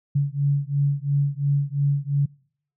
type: beating tone pair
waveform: sine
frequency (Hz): 140.5 / 143.4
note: C#3 / D3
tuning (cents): +24 / -41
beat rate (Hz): 2.9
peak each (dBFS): -22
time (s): 0.15-2.26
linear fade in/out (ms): 10
effects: noise-tail reverb RT60 0.6 s tail -26 dB re dry